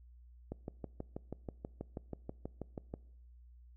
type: click train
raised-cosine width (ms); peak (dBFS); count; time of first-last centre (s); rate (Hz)
2; -27; 16; 0.52-2.939; 6.2
effects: noise-tail reverb RT60 0.8 s tail -23 dB re dry + added 60 Hz sine -55 dBFS peak until 3.76 s